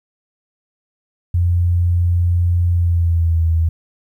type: tone with pitch glide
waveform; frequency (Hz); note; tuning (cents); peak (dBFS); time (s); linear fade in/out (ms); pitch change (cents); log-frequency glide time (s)
sine; 87.31 to 81.94; F2 to E2; 0 to -10; -12; 1.34-3.69; 5; -110; 2.71-3.44
effects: 9-bit